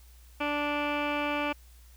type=tone with low-pass filter; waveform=15% pulse; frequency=292.7 Hz; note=D4; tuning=6 cents flat; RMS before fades=-30 dBFS; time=0.4-1.53 s; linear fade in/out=10 ms; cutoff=2300 Hz; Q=4.6; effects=added 60 Hz sine -51 dBFS peak until 1.96 s + white hiss -61 dBFS RMS until 1.96 s